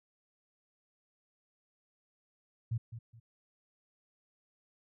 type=tone with echo; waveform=sine; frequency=114.8 Hz; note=A#2; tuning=26 cents flat; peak=-30 dBFS; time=2.71-2.78 s; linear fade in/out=10 ms; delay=210 ms; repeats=2; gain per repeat=-11 dB; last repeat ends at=3.2 s; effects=none